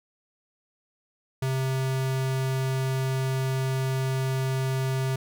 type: tone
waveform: square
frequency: 132.1 Hz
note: C3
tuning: 17 cents sharp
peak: -25 dBFS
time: 1.42-5.16 s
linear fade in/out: 5 ms
effects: none